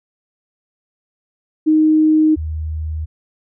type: tone pair in turn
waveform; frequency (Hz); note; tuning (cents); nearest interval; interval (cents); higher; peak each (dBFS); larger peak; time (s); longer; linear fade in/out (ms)
sine; 311.1 / 78.25; D#4 / D#2; 0 / +10; 2 octaves; 2390; first; -9 / -20; first; 1.66-2.36 / 2.36-3.06; neither; 20
effects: none